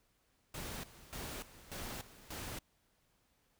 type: noise with tremolo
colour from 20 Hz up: pink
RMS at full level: -44 dBFS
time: 0.54-2.59 s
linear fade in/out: 5 ms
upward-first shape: square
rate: 1.7 Hz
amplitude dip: 80%
effects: pink hiss -75 dBFS RMS until 3.59 s